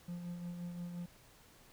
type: tone with tremolo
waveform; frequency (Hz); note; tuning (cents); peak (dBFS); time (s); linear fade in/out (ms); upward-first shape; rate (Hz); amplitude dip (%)
triangle; 174.61; F3; 0; -37; 0.08-1.06; 5; sine; 5.7; 40
effects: pink hiss -62 dBFS RMS until 1.72 s